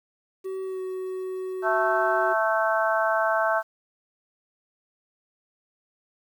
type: tone with pitch glide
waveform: triangle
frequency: 380.2 to 373.7 Hz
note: F#4 to F#4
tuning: +47 to +17 cents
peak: -27 dBFS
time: 0.44-2.34 s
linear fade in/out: 20 ms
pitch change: -30 cents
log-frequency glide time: 0.64-0.81 s
type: harmonic tone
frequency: 220 Hz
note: A3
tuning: in tune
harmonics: 3 / 4 / 5 / 6 / 7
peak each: -24 / -28 / -29 / -29 / -27 dBFS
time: 1.62-3.63 s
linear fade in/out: 50 ms
effects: 9-bit